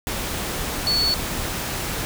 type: tone in noise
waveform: sine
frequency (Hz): 4427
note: C#8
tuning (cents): -3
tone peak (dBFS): -18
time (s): 0.87-1.14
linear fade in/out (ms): 0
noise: pink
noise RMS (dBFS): -27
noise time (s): 0.07-2.05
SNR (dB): +6
effects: none